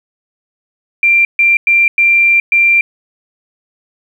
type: tone bursts at uneven times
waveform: sine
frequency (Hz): 2369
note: D7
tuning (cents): +14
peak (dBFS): -6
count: 5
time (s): 1.03-1.25 / 1.39-1.57 / 1.67-1.88 / 1.98-2.4 / 2.52-2.81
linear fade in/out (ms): 2
effects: 7-bit